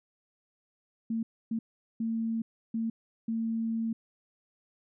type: tone bursts at uneven times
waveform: sine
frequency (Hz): 226.2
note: A3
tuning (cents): +48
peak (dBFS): -28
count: 5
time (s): 1.1-1.23 / 1.51-1.59 / 2-2.42 / 2.74-2.9 / 3.28-3.93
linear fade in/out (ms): 5
effects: none